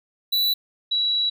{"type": "tone pair in turn", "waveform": ["square", "sine"], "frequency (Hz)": [3951, 3910], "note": ["B7", "B7"], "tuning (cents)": [0, -18], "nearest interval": "unison", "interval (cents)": 18, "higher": "first", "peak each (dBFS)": -19, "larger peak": "neither", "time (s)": [[0.32, 0.54], [0.91, 1.3]], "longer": "second", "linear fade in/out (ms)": 10, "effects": []}